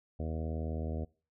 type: harmonic tone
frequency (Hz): 79.4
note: D#2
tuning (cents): +36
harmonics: 1 / 2 / 3 / 4 / 5 / 6 / 7 / 8 / 9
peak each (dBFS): -35 / -42 / -42 / -47 / -48 / -47 / -48 / -49 / -53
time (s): 0.19-1.05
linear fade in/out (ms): 10
effects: noise-tail reverb RT60 0.4 s tail -24 dB re dry